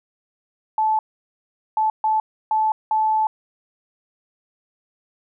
sine tone bursts at uneven times, 870 Hz, A5, 20 cents flat, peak -16 dBFS, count 5, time 0.78-0.99 / 1.77-1.9 / 2.04-2.2 / 2.51-2.72 / 2.91-3.27 s, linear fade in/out 2 ms, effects none

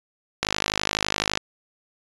click train, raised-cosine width 0.2 ms, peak -3 dBFS, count 50, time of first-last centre 0.43-1.374 s, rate 51.9 Hz, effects resampled to 22050 Hz

